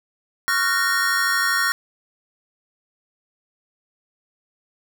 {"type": "chord", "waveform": "square", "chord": "Gb major seventh", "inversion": "second", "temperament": "just", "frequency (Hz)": [1110, 1387.5, 1480, 1850], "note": ["Db6", "F6", "Gb6", "Bb6"], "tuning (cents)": [2, -12, 0, -14], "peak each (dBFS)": [-28, -25, -26, -22], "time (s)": [0.48, 1.72], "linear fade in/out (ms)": 0, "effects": []}